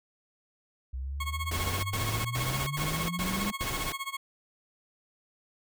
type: exponential sweep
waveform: sine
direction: up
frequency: 63.2 to 207.7 Hz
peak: -32 dBFS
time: 0.93-3.52 s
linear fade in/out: 10 ms
type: tone with tremolo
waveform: 20% pulse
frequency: 1094 Hz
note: C#6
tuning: 23 cents flat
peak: -26 dBFS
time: 1.2-4.17 s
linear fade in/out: 5 ms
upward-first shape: sine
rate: 15 Hz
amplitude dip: 90%
type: noise bursts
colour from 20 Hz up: pink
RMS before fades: -34 dBFS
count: 6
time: 1.51-3.925 s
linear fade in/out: 5 ms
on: 320 ms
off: 99 ms
effects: none